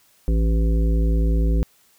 harmonic tone, 55.3 Hz, A1, 9 cents sharp, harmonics 1 / 3 / 5 / 7 / 9, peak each -16 / -26 / -30 / -33 / -35 dBFS, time 0.28-1.63 s, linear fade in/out 0 ms, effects white hiss -58 dBFS RMS until 1.98 s

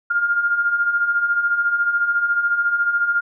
sine beating tone pair, 1396.9 / 1410.9 Hz, F6 / F6, 0 / +17 cents, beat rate 14 Hz, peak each -24 / -17 dBFS, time 0.1-3.21 s, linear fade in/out 10 ms, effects none

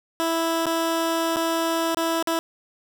15% pulse tone with dropouts, 329.5 Hz, E4, 1 cent flat, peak -15 dBFS, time 0.2-2.39 s, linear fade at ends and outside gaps 0 ms, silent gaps 0.658-0.665 / 1.36-1.368 / 1.946-1.97 / 2.226-2.273 s, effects none

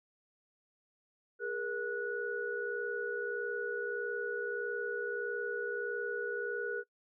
sine tone cluster, 411.9 / 473.5 / 1467 Hz, G#4 / A#4 / F#6, -14 / +27 / -15 cents, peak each -39 / -38 / -38 dBFS, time 1.39-6.84 s, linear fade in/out 50 ms, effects noise-tail reverb RT60 0.1 s tail -22 dB re dry

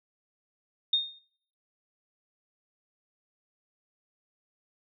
sine tone with exponential decay, 3679 Hz, A#7, 24 cents flat, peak -19 dBFS, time 0.93-1.19 s, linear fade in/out 5 ms, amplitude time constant 56 ms, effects noise-tail reverb RT60 0.7 s tail -26 dB re dry

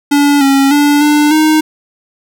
square tone with pitch steps, 287 / 273.8 / 290.5 / 296.6 / 310.5 Hz, D4 / C#4 / D4 / D4 / D#4, -40 / -21 / -19 / +17 / -3 cents, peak -7 dBFS, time 0.11-1.61 s, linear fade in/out 10 ms, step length 300 ms, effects none

